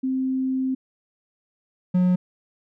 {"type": "tone pair in turn", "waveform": ["sine", "triangle"], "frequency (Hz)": [261.6, 181.16], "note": ["C4", "F#3"], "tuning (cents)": [0, -36], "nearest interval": "tritone", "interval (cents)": 636, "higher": "first", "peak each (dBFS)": [-21, -14], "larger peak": "second", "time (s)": [[0.03, 0.75], [1.94, 2.16]], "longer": "first", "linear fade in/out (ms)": 10, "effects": []}